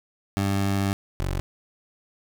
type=tone pair in turn; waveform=20% pulse; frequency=98.6 / 46.53 Hz; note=G2 / F#1; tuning=+11 / +10 cents; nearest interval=octave + minor second; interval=1301 cents; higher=first; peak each=-17 / -20 dBFS; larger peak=first; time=0.37-0.93 / 1.2-1.4 s; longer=first; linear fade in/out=0 ms; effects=none